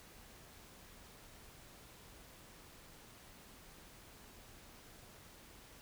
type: silence
effects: pink hiss -58 dBFS RMS until 5.81 s